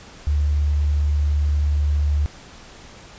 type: tone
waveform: sine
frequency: 73.42 Hz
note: D2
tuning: in tune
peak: -16 dBFS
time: 0.27-2.26 s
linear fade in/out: 0 ms
effects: pink hiss -43 dBFS RMS until 3.18 s + resampled to 16000 Hz